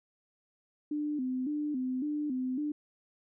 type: tone with vibrato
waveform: sine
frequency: 276.2 Hz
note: C#4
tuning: 6 cents flat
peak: -30 dBFS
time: 0.91-2.72 s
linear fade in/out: 5 ms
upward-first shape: square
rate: 1.8 Hz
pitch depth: 130 cents each way
effects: none